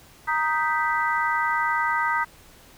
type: harmonic tone with a mistuned harmonic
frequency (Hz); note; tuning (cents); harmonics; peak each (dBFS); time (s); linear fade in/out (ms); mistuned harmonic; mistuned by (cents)
311.1; D#4; 0; 3 / 4 / 5 / 6; -25 / -26 / -27 / -28; 0.27-2.25; 20; 6; +100
effects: pink hiss -51 dBFS RMS until 2.77 s